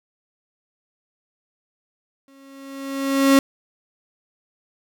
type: tone with exponential growth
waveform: 35% pulse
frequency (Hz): 273.1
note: C#4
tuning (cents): -26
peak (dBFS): -8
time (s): 2.28-3.39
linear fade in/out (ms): 1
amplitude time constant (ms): 240
effects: none